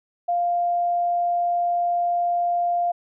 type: tone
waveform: sine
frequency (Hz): 698.5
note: F5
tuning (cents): 0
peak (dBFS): -19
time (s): 0.28-2.92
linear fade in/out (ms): 10
effects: none